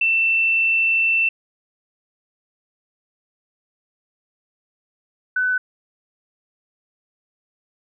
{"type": "tone pair in turn", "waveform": "sine", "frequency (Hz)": [2677, 1502.4], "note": ["E7", "F#6"], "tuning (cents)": [26, 26], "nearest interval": "minor seventh", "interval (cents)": 1000, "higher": "first", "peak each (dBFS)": [-15, -17], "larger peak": "first", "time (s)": [[0.01, 1.29], [5.36, 5.58]], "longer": "first", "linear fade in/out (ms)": 5, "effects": []}